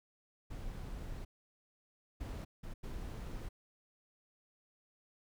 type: noise bursts at uneven times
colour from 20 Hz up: brown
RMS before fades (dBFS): -43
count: 4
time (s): 0.5-1.25 / 2.2-2.45 / 2.63-2.74 / 2.83-3.49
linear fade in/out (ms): 10
effects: none